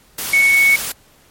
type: tone in noise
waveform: sine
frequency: 2217 Hz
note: C#7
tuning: in tune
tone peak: -9 dBFS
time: 0.33-0.76 s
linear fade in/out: 5 ms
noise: white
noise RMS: -24 dBFS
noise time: 0.18-0.92 s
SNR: +12 dB
effects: pink hiss -51 dBFS RMS until 1.3 s + MP3 64 kbps